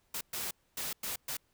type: noise bursts at uneven times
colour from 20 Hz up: white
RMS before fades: -37 dBFS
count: 5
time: 0.14-0.21 / 0.33-0.51 / 0.77-0.93 / 1.03-1.16 / 1.28-1.37 s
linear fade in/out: 5 ms
effects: pink hiss -73 dBFS RMS until 1.53 s